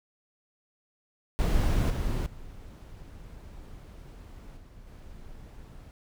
brown noise with level steps, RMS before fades -24 / -29 / -45 / -49 / -46 dBFS, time 1.39-5.91 s, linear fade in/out 0 ms, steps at 1.9 / 2.26 / 4.57 / 4.87 s, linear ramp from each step 2 ms, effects none

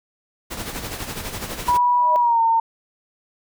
pink noise with tremolo, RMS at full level -28 dBFS, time 0.5-1.78 s, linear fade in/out 20 ms, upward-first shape sine, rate 12 Hz, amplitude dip 55%
sine tone with pitch glide, 976 to 910.6 Hz, B5 to A#5, -21 to -41 cents, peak -14 dBFS, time 1.68-2.6 s, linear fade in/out 5 ms, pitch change -120 cents, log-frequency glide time 2.17-2.41 s
sine tone with exponential growth, 622.3 Hz, D#5, in tune, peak -18 dBFS, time 1.9-2.16 s, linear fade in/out 0 ms, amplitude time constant 55 ms
effects none

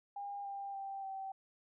sine tone with pitch steps, 806 / 794.9 / 784 / 773.2 Hz, G5 / G5 / G5 / G5, +48 / +24 / 0 / -24 cents, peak -40 dBFS, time 0.16-1.32 s, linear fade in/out 5 ms, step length 290 ms, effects none

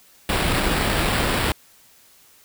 pink noise with sample-and-hold, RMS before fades -21 dBFS, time 0.29-1.52 s, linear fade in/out 2 ms, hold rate 6300 Hz, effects white hiss -53 dBFS RMS until 2.44 s

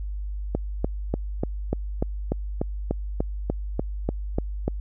click train, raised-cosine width 2 ms, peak -10 dBFS, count 15, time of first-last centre 0.55-4.68 s, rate 3.39 Hz, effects added 50 Hz sine -28 dBFS peak until 4.8 s

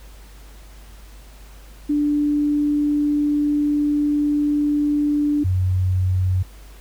sine tone pair in turn, 293.7 / 92.51 Hz, D4 / F#2, 0 / 0 cents, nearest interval octave + minor sixth, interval 2000 cents, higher first, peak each -16 / -16 dBFS, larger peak neither, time 1.89-5.44 / 5.44-6.43 s, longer first, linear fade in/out 10 ms, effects added 50 Hz sine -40 dBFS peak until 6.8 s + pink hiss -49 dBFS RMS until 6.8 s

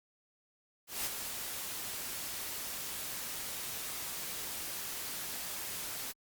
white noise with ADSR envelope, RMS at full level -34 dBFS, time 0.87-6.13 s, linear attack 180 ms, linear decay 40 ms, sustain -6 dB, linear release 26 ms, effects Opus 48 kbps

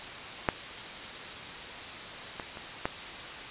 clicks, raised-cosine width 0.5 ms, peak -8 / -20 / -25 / -13 dBFS, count 4, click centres 0.488 / 2.398 / 2.572 / 2.855 s, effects white hiss -40 dBFS RMS until 3.5 s + resampled to 8000 Hz

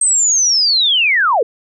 sine linear sweep, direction down, 8390 to 405.6 Hz, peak -10 dBFS, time 0.01-1.43 s, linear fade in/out 5 ms, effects none

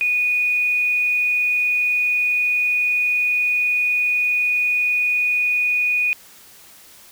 sine tone, 2468 Hz, D#7, 15 cents flat, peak -16 dBFS, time 0.01-6.13 s, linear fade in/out 0 ms, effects white hiss -46 dBFS RMS until 7.11 s

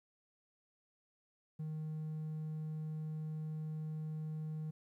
triangle tone, 155.56 Hz, D#3, in tune, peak -36 dBFS, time 1.59-4.71 s, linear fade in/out 10 ms, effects tanh soft clip ceiling -32 dBFS + 13-bit

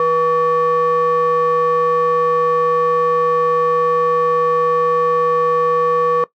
triangle ring-modulated tone, 324.1 Hz, E4, 29 cents flat, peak -7 dBFS, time 0-6.24 s, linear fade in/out 2 ms, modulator 810 Hz, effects noise-tail reverb RT60 0.1 s tail -18 dB re dry

